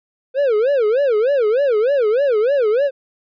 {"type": "tone with vibrato", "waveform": "triangle", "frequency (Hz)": 491.3, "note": "B4", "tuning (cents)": -9, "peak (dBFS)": -11, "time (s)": [0.34, 2.91], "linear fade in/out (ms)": 50, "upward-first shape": "sine", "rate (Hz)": 3.3, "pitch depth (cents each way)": 280, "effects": ["resampled to 11025 Hz"]}